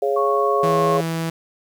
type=harmonic tone; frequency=138.59 Hz; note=C#3; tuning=in tune; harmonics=3 / 4 / 5; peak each=-20 / -22 / -24 dBFS; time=0.02-1.01 s; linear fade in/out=5 ms
type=tone with pitch glide; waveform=sine; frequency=1105 to 1086.6 Hz; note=C#6 to C#6; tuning=-6 to -35 cents; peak=-20 dBFS; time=0.16-0.98 s; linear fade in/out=10 ms; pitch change=-29 cents; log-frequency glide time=0.64-0.76 s
type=tone; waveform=sawtooth; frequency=164.1 Hz; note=E3; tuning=8 cents flat; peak=-18 dBFS; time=0.63-1.3 s; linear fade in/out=5 ms
effects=8-bit